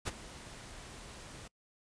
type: noise with ADSR envelope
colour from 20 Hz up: pink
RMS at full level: -34 dBFS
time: 0.05-1.48 s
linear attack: 24 ms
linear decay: 29 ms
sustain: -15 dB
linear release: 8 ms
effects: noise-tail reverb RT60 0.1 s tail -25 dB re dry + resampled to 22050 Hz